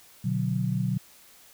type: chord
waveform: sine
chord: B minor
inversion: none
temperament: just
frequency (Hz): 123.47 / 148.16 / 185.21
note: B2 / D3 / F#3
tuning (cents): 0 / +16 / +2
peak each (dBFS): -28 / -30 / -28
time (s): 0.24-0.98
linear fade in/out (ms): 10
effects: white hiss -54 dBFS RMS until 1.53 s